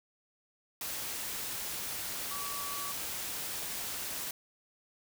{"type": "tone in noise", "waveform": "sine", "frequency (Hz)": 1142, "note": "D6", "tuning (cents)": -49, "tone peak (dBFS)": -41, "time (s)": [2.31, 2.92], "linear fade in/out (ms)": 2, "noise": "white", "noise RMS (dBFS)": -38, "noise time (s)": [0.81, 4.31], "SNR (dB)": -6, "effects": []}